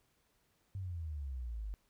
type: exponential sweep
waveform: sine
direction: down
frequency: 99 to 49 Hz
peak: -38 dBFS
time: 0.75-1.74 s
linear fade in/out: 0 ms
effects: pink hiss -75 dBFS RMS until 1.89 s